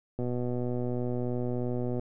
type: click train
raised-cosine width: 2 ms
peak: -20 dBFS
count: 223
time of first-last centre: 0.19-1.995 s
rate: 123 Hz
effects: none